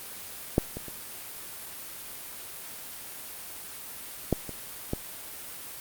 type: clicks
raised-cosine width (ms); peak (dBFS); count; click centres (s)
2; -6 / -21 / -26 / -9 / -23 / -14; 6; 0.581 / 0.77 / 0.883 / 4.327 / 4.493 / 4.934
effects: white hiss -41 dBFS RMS until 5.8 s + Opus 32 kbps